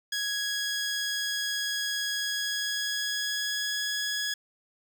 15% pulse tone with pitch glide, 1663 to 1676.5 Hz, G#6 to G#6, +2 to +16 cents, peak -22 dBFS, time 0.12-4.34 s, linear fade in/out 5 ms, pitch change +14 cents, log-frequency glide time 2.13-3.8 s, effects none

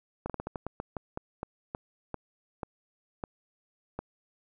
slowing click train, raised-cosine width 1 ms, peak -20 dBFS, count 16, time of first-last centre 0.26-3.99 s, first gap 37 ms, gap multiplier 1.24, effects none

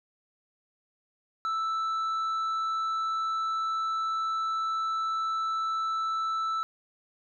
sine tone with tanh clipping, 1319 Hz, E6, 1 cent sharp, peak -28 dBFS, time 1.45-6.63 s, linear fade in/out 0 ms, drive 5 dB, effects none

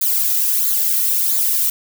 violet noise with flanger, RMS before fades -17 dBFS, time 0.01-1.7 s, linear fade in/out 5 ms, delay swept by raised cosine 0.35 to 1.85 ms, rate 1.5 Hz, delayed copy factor -0.65, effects none

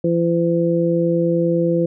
harmonic tone, 169.4 Hz, E3, 48 cents sharp, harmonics 1 / 2 / 3, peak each -19 / -19 / -19 dBFS, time 0.04-1.86 s, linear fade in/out 5 ms, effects none

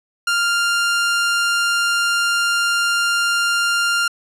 sawtooth tone, 1396.9 Hz, F6, in tune, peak -12 dBFS, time 0.27-4.08 s, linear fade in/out 5 ms, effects low-pass 10000 Hz 12 dB/octave

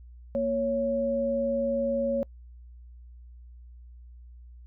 sine tone pair together, 233.3 / 555 Hz, A#3 / C#5, +2 / +2 cents, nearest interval octave + minor third, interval 1500 cents, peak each -30 / -25 dBFS, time 0.35-2.23 s, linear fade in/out 0 ms, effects noise-tail reverb RT60 0.1 s tail -26 dB re dry + added 60 Hz sine -45 dBFS peak until 4.66 s

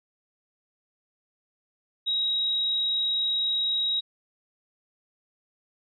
sine tone, 3816 Hz, A#7, 40 cents sharp, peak -23 dBFS, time 2.06-4.01 s, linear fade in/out 20 ms, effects none

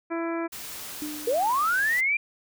harmonic tone, 333.4 Hz, E4, 20 cents sharp, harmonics 1 / 2 / 3 / 4 / 5 / 6 / 7, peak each -28 / -34 / -37 / -38 / -41 / -46 / -42 dBFS, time 0.1-0.48 s, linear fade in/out 20 ms
white noise, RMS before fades -38 dBFS, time 0.52-2.01 s, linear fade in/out 10 ms
sine tone with exponential decay, 300 Hz, D4, 37 cents sharp, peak -29 dBFS, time 1.02-1.81 s, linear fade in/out 0 ms, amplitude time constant 170 ms
sine linear sweep, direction up, 440 to 2409 Hz, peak -21 dBFS, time 1.27-2.17 s, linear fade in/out 5 ms
effects none

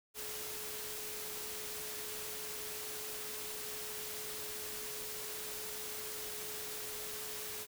sine tone in noise, 426.5 Hz, G#4, 46 cents sharp, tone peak -50 dBFS, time 0.14-7.67 s, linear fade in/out 50 ms, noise white, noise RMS -43 dBFS, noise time 0.14-7.67 s, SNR -10 dB, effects none

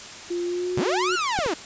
sine tone with pitch glide, 349.2 to 366.3 Hz, F4 to F#4, 0 to -17 cents, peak -24 dBFS, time 0.3-1.16 s, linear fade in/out 10 ms, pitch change +83 cents, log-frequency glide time 0.44-0.81 s
sawtooth linear two-way sweep, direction up then down, 79.3 to 1479 to 279.9 Hz, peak -19 dBFS, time 0.77-1.54 s, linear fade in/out 5 ms, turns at 1.14 s
clicks, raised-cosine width 2 ms, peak -15 / -17 dBFS, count 2, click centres 1.389 / 1.462 s
effects white hiss -39 dBFS RMS until 1.65 s + resampled to 16000 Hz

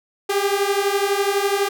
sawtooth beating tone pair, 393.8 / 405.8 Hz, G4 / G#4, +8 / -40 cents, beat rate 12 Hz, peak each -17 dBFS, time 0.29-1.69 s, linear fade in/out 10 ms, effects none

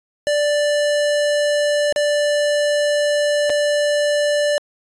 square tone with dropouts, 587.3 Hz, D5, in tune, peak -16 dBFS, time 0.27-4.58 s, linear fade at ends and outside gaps 0 ms, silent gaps 1.925-1.961 / 3.496-3.501 s, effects resampled to 22050 Hz

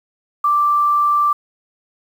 sine tone with quantisation, 1174.7 Hz, D6, in tune, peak -12 dBFS, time 0.44-1.33 s, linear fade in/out 5 ms, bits 7, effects none

